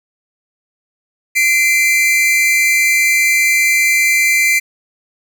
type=tone pair together; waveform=45% pulse; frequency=2060 / 2355 Hz; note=C7 / D7; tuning=-28 / +4 cents; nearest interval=major second; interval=232 cents; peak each=-13 dBFS; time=1.35-4.6 s; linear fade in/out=20 ms; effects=none